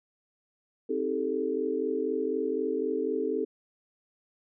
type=chord; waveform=sine; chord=A half-diminished seventh; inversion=first; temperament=just; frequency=264 / 316.8 / 396 / 440 Hz; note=C4 / Eb4 / G4 / A4; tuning=+16 / +31 / +18 / 0 cents; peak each=-34 / -34 / -32 / -30 dBFS; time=0.89-3.45 s; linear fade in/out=10 ms; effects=none